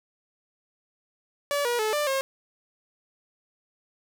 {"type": "tone with pitch steps", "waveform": "sawtooth", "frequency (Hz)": [574, 480.3, 432.4, 592, 538], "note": ["D5", "B4", "A4", "D5", "C5"], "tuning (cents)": [-40, -48, -30, 14, 48], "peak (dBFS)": -20, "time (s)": [1.51, 2.21], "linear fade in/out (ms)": 0, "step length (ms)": 140, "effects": []}